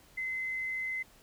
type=tone with tanh clipping; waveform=triangle; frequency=2053 Hz; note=C7; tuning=33 cents flat; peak=-32 dBFS; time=0.17-1.03 s; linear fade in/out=10 ms; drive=2 dB; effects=pink hiss -60 dBFS RMS until 1.22 s